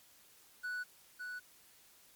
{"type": "tone with echo", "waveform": "triangle", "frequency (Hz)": 1480, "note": "F#6", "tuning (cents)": 0, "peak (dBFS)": -35, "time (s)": [0.63, 0.84], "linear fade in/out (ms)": 20, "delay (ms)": 560, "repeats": 1, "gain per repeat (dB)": -4, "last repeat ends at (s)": 1.4, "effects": ["white hiss -63 dBFS RMS until 2.15 s", "MP3 96 kbps"]}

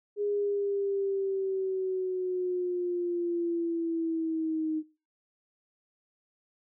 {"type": "linear sweep", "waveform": "sine", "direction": "down", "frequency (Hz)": [412.8, 311.1], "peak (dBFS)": -27, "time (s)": [0.16, 4.83], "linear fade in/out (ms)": 50, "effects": ["noise-tail reverb RT60 0.3 s tail -18 dB re dry"]}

